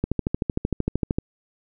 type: click train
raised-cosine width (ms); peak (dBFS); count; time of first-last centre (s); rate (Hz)
3; -9; 16; 0.04-1.185; 13.1
effects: none